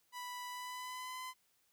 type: tone with pitch glide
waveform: sawtooth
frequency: 987.8 to 1020.9 Hz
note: B5 to C6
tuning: 0 to -43 cents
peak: -39 dBFS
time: 0.12-1.34 s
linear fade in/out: 50 ms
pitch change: +57 cents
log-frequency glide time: 0.48-1.23 s
effects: white hiss -75 dBFS RMS until 1.72 s